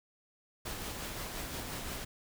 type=noise with tremolo; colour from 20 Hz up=pink; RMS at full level=-39 dBFS; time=0.65-2.05 s; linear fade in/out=10 ms; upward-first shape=sine; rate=5.7 Hz; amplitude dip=30%; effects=none